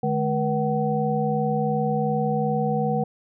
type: tone cluster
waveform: sine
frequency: 150 / 212.7 / 481.6 / 755 Hz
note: D3 / G#3 / B4 / F#5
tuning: +37 / +42 / -44 / +35 cents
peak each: -26 dBFS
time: 0.03-3.04 s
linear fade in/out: 5 ms
effects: none